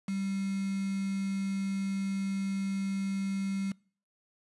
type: tone with quantisation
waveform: sine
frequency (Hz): 194.8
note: G3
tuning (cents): -11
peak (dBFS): -30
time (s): 0.08-3.72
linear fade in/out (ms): 5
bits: 7
effects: noise-tail reverb RT60 0.5 s tail -26 dB re dry + resampled to 24000 Hz